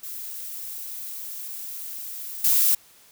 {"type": "noise with level steps", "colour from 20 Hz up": "violet", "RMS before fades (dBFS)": [-35, -19], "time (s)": [0.03, 2.75], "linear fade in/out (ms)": 5, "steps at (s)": 2.44, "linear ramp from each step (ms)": 5, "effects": ["white hiss -54 dBFS RMS until 3.11 s"]}